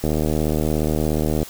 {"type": "click train", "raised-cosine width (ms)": 2, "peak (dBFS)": -8, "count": 108, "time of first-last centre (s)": [0.04, 1.43], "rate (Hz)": 77, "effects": ["white hiss -39 dBFS RMS until 1.49 s"]}